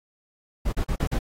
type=noise bursts; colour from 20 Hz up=brown; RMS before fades=-24 dBFS; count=5; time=0.65-1.189 s; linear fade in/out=10 ms; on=75 ms; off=41 ms; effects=AAC 48 kbps